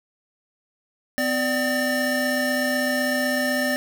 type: tone cluster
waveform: square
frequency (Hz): 253.6 / 589 / 1803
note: B3 / D5 / A6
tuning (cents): +46 / +5 / +42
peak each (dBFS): -26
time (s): 1.18-3.76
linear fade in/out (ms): 0
effects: none